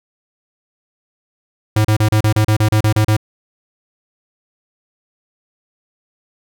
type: tone bursts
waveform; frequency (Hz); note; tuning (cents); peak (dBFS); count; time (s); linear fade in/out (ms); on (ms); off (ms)
square; 107.5; A2; -40; -11; 12; 1.76-3.167; 5; 87; 33
effects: none